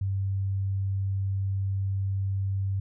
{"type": "tone", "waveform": "sine", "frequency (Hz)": 97.3, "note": "G2", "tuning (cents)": -12, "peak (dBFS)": -25, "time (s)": [0.01, 2.8], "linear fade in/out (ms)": 5, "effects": []}